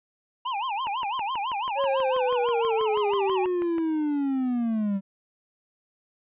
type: tone with vibrato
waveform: square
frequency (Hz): 917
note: A#5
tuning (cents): -29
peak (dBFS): -27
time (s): 0.45-3.46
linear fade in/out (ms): 10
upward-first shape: sine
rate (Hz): 6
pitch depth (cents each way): 260
type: click train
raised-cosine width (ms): 0.5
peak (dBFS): -23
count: 19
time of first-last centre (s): 0.87-3.783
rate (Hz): 6.18
type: linear sweep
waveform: triangle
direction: down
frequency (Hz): 559 to 191.5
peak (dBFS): -21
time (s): 1.75-5.01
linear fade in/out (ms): 50
effects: resampled to 8000 Hz